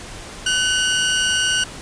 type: tone pair together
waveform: sawtooth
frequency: 1510.8 / 2861 Hz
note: F#6 / F7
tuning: +36 / +41 cents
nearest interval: major seventh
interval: 1105 cents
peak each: -16 dBFS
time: 0.46-1.64 s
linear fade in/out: 5 ms
effects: pink hiss -35 dBFS RMS until 1.81 s + resampled to 22050 Hz